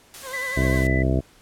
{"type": "noise", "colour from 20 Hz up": "white", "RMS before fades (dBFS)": -39, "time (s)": [0.14, 0.87], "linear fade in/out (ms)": 0}
{"type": "tone with vibrato", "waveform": "20% pulse", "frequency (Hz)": 526, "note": "C5", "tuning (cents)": 9, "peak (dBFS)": -28, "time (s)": [0.22, 0.84], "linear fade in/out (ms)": 50, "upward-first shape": "sine", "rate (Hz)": 10, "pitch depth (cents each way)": 66}
{"type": "tone", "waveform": "sine", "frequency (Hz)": 1995, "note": "B6", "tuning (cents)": 17, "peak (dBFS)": -26, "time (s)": [0.33, 1.03], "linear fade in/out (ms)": 10}
{"type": "harmonic tone", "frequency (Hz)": 65.2, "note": "C2", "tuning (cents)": -5, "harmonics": [1, 2, 3, 4, 5, 6, 7, 8, 9, 10], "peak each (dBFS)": [-22, -23, -30, -27, -28, -31, -36, -36, -38, -30], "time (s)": [0.56, 1.21], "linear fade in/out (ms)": 20}
{"effects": ["pink hiss -54 dBFS RMS until 1.41 s", "low-pass 12000 Hz 12 dB/octave"]}